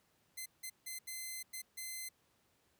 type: tone bursts at uneven times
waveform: 5% pulse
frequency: 2060 Hz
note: C7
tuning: 28 cents flat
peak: -32 dBFS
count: 6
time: 0.37-0.46 / 0.63-0.7 / 0.86-0.99 / 1.07-1.43 / 1.53-1.62 / 1.77-2.09 s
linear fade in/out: 10 ms
effects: pink hiss -74 dBFS RMS until 2.79 s + high-pass 80 Hz 12 dB/octave